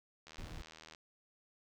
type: click train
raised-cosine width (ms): 0.2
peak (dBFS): -35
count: 55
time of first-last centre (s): 0.27-0.948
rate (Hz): 79.6
type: noise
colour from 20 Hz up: brown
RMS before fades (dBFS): -46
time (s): 0.38-0.62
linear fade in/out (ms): 5
effects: none